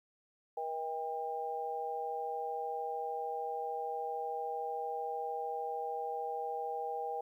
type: harmonic tone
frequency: 159.6 Hz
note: D#3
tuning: 44 cents sharp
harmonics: 3 / 4 / 5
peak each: -40 / -45 / -37 dBFS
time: 0.57-7.21 s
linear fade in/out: 5 ms
effects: 12-bit